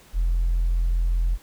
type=tone; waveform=sine; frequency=42.53 Hz; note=F1; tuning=45 cents flat; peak=-17 dBFS; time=0.13-1.38 s; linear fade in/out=50 ms; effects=tanh soft clip ceiling -16 dBFS + pink hiss -52 dBFS RMS until 1.42 s